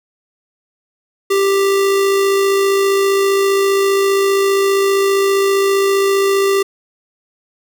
square tone with amplitude modulation, 393.4 Hz, G4, 6 cents sharp, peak -11 dBFS, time 1.3-6.63 s, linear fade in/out 10 ms, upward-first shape sine, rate 55.1 Hz, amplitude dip 25%, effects none

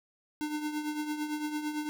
square tone with tremolo, 301.4 Hz, D4, 45 cents sharp, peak -30 dBFS, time 0.41-1.89 s, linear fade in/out 0 ms, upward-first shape triangle, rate 8.9 Hz, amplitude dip 65%, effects none

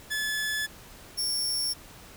sawtooth tone pair in turn, 1722 / 5467 Hz, A6 / F8, -38 / -38 cents, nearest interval octave + minor sixth, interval 2000 cents, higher second, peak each -24 dBFS, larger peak neither, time 0.1-0.67 / 1.17-1.74 s, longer neither, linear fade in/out 20 ms, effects pink hiss -49 dBFS RMS until 2.16 s

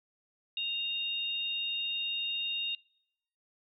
sine tone pair together, 2794 / 3712 Hz, F7 / A#7, 0 / -8 cents, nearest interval perfect fourth, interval 492 cents, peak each -34 / -34 dBFS, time 0.57-2.75 s, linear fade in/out 2 ms, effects noise-tail reverb RT60 0.8 s tail -25 dB re dry

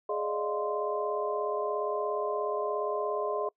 sine tone cluster, 419 / 581 / 618 / 699 / 1041 Hz, G#4 / D5 / D#5 / F5 / C6, +15 / -19 / -12 / +1 / -9 cents, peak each -32 / -39 / -34 / -38 / -35 dBFS, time 0.09-3.49 s, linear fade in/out 5 ms, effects noise-tail reverb RT60 0.1 s tail -25 dB re dry

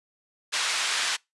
pink band-pass noise, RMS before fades -27 dBFS, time 0.52-1.17 s, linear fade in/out 20 ms, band 1600 to 6900 Hz, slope 12 dB/octave, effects noise-tail reverb RT60 0.2 s tail -25 dB re dry + resampled to 24000 Hz

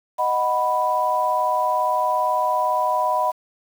sine chord, B major, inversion first, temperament equal, 622.3 / 740 / 987.8 Hz, D#5 / F#5 / B5, 0 / 0 / 0 cents, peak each -24 / -24 / -20 dBFS, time 0.18-3.32 s, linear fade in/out 20 ms, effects 7-bit

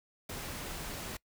pink noise, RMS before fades -41 dBFS, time 0.29-1.17 s, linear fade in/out 5 ms, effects noise-tail reverb RT60 0.1 s tail -23 dB re dry

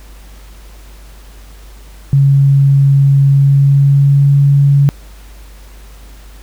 sine tone with pitch glide, 138.59 to 140.77 Hz, C#3 to C#3, 0 to +27 cents, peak -5 dBFS, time 2.13-4.89 s, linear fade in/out 0 ms, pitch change +27 cents, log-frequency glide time 3.28-4.4 s, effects added 50 Hz sine -33 dBFS peak until 6.42 s + pink hiss -43 dBFS RMS until 6.42 s

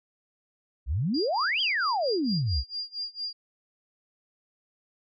sine exponential two-way sweep, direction up then down, 56 to 3334 to 56 Hz, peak -24 dBFS, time 0.86-2.64 s, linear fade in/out 50 ms, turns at 1.61 s
sine tone with tremolo, 4803 Hz, D8, 38 cents sharp, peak -29 dBFS, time 1.14-3.33 s, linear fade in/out 5 ms, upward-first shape sine, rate 4.4 Hz, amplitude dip 95%
effects none

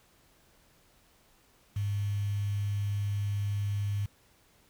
sine tone with quantisation, 101.7 Hz, G#2, 36 cents flat, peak -28 dBFS, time 1.76-4.06 s, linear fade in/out 5 ms, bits 8, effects pink hiss -64 dBFS RMS until 4.69 s

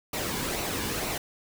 pink noise with flanger, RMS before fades -31 dBFS, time 0.13-1.18 s, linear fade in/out 5 ms, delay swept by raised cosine 0.59 to 1.59 ms, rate 2.1 Hz, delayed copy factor -0.5, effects none

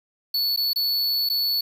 square tone with dropouts, 4434 Hz, C#8, in tune, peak -21 dBFS, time 0.34-1.61 s, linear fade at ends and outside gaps 5 ms, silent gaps 0.563-0.573 / 0.733-0.759 / 1.29-1.298 s, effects 8-bit

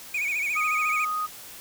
triangle tone with vibrato, 2349 Hz, D7, in tune, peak -23 dBFS, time 0.14-1.05 s, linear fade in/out 5 ms, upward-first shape sine, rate 14 Hz, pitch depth 110 cents each way
sine tone, 1244.5 Hz, D#6, in tune, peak -25 dBFS, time 0.55-1.27 s, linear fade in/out 20 ms
effects white hiss -43 dBFS RMS until 1.6 s

